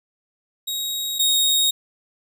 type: tone pair in turn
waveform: sawtooth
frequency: 3788 / 3749 Hz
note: A#7 / A#7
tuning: +27 / +9 cents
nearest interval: unison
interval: 18 cents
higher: first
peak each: -21 / -13 dBFS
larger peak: second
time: 0.67-1.19 / 1.19-1.71 s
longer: neither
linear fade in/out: 10 ms
effects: none